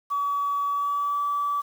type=tone with pitch glide; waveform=sine; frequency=1138 to 1152.6 Hz; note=C#6 to D6; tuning=+45 to -33 cents; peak=-22 dBFS; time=0.1-1.62 s; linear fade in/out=20 ms; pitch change=+22 cents; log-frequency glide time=0.65-1.2 s; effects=tanh soft clip ceiling -18 dBFS + 8-bit